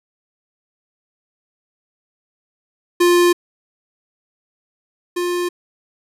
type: tone pair in turn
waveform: square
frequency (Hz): 350.7 / 353.1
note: F4 / F4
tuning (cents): +7 / +19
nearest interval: unison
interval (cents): 12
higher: second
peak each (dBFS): -11 / -19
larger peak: first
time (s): 3-3.33 / 5.16-5.49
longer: neither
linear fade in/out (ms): 10
effects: resampled to 32000 Hz